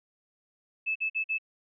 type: tone bursts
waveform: sine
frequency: 2614 Hz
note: E7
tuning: 15 cents flat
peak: -26 dBFS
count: 4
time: 0.86-1.385 s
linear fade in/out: 20 ms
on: 96 ms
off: 47 ms
effects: none